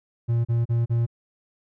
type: tone bursts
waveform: triangle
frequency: 117.2 Hz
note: A#2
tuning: 10 cents sharp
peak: -17 dBFS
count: 4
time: 0.28-1.065 s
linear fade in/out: 20 ms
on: 170 ms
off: 35 ms
effects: none